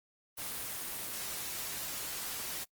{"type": "noise", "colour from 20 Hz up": "white", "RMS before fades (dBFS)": -39, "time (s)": [0.37, 2.65], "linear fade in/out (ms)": 20, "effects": ["noise-tail reverb RT60 0.1 s tail -24 dB re dry", "Opus 24 kbps"]}